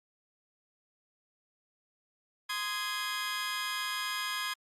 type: chord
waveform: 20% pulse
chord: Ab major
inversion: first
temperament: just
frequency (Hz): 1038.3 / 1245.9 / 1661.2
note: C6 / Eb6 / Ab6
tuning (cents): -14 / +2 / 0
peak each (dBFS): -32 / -35 / -31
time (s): 2.49-4.54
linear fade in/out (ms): 10
effects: low-pass 12000 Hz 12 dB/octave + Opus 48 kbps